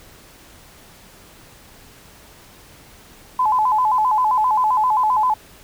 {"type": "tone with vibrato", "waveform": "sine", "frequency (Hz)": 932.3, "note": "A#5", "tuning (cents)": 0, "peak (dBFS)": -14, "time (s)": [3.39, 5.34], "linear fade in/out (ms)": 5, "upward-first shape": "square", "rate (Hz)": 7.6, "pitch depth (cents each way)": 140, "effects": ["pink hiss -46 dBFS RMS until 5.63 s"]}